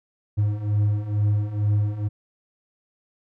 triangle beating tone pair, 102.6 / 104.8 Hz, G#2 / G#2, -21 / +16 cents, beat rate 2.2 Hz, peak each -23 / -19 dBFS, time 0.37-2.09 s, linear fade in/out 20 ms, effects none

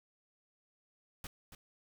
pink noise with echo, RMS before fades -44 dBFS, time 1.24-1.27 s, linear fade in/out 2 ms, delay 280 ms, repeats 1, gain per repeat -9 dB, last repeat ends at 1.55 s, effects none

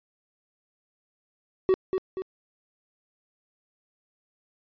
triangle tone with echo, 377.3 Hz, F#4, 34 cents sharp, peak -15 dBFS, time 1.69-1.74 s, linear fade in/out 0 ms, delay 240 ms, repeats 2, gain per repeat -6 dB, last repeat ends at 2.22 s, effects resampled to 11025 Hz

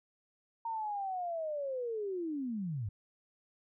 sine linear sweep, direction down, 927 to 92.8 Hz, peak -34 dBFS, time 0.65-2.89 s, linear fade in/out 5 ms, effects none

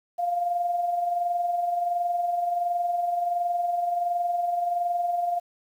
sine tone with amplitude modulation, 700 Hz, F5, 4 cents sharp, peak -21 dBFS, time 0.18-5.4 s, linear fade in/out 20 ms, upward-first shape sine, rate 21.4 Hz, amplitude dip 45%, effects 9-bit

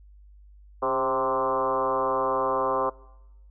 sine tone with frequency modulation, 784 Hz, G5, in tune, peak -22 dBFS, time 0.82-2.9 s, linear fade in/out 10 ms, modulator 128 Hz, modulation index 3.2, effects noise-tail reverb RT60 1.0 s tail -23 dB re dry + added 50 Hz sine -48 dBFS peak until 3.5 s

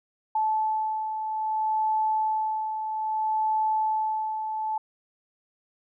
sine beating tone pair, 869 / 869.61 Hz, A5 / A5, -22 / -21 cents, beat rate 0.61 Hz, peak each -33 / -24 dBFS, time 0.35-4.78 s, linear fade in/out 5 ms, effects none

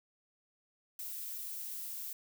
violet noise, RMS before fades -42 dBFS, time 0.99-2.13 s, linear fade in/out 2 ms, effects none

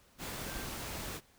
sine tone in noise, 1568 Hz, G6, in tune, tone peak -48 dBFS, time 0.44-0.67 s, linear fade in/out 50 ms, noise pink, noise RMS -41 dBFS, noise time 0.18-1.21 s, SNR -10 dB, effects pink hiss -65 dBFS RMS until 1.38 s

